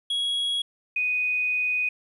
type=tone pair in turn; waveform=triangle / sine; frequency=3322 / 2489 Hz; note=G#7 / D#7; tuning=0 / 0 cents; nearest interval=perfect fourth; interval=500 cents; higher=first; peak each=-22 dBFS; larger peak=neither; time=0.1-0.62 / 0.96-1.89 s; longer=second; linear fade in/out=5 ms; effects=resampled to 32000 Hz + 10-bit